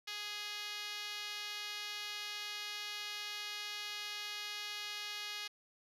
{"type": "tone with band-pass filter", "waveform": "5% pulse", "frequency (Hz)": 415.3, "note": "G#4", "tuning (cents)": 0, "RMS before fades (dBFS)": -43, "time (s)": [0.07, 5.48], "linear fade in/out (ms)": 10, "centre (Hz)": 3700, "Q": 0.7, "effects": ["resampled to 32000 Hz", "10-bit"]}